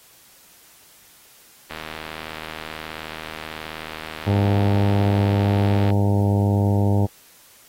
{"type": "click train", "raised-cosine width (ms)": 0.3, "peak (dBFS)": -16, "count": 331, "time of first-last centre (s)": [1.71, 5.903], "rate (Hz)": 78.7}
{"type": "harmonic tone", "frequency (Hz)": 100.9, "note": "G#2", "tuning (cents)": -49, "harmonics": [1, 2, 3, 4, 5, 6, 7, 8, 9], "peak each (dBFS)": [-17, -23, -27, -29, -31, -33, -34, -35, -36], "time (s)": [4.26, 7.07], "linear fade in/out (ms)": 20}
{"effects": ["white hiss -51 dBFS RMS until 7.68 s", "AAC 48 kbps"]}